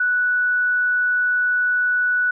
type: tone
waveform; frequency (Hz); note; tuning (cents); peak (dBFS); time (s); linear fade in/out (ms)
sine; 1478; F#6; -2; -16; 0-2.31; 5
effects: none